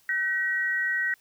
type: tone pair together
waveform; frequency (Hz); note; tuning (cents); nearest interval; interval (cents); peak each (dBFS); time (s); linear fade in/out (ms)
sine; 1527 / 1903.2; G6 / A#6; -46 / +35; major third; 381; -29 / -25; 0.09-1.14; 2
effects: white hiss -62 dBFS RMS until 1.2 s